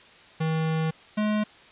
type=tone pair in turn; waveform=square; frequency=159.6 / 212 Hz; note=D#3 / G#3; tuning=+44 / +36 cents; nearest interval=perfect fourth; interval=492 cents; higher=second; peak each=-24 / -23 dBFS; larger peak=second; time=0.4-0.91 / 1.17-1.44 s; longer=first; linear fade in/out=10 ms; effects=white hiss -51 dBFS RMS until 1.71 s + resampled to 8000 Hz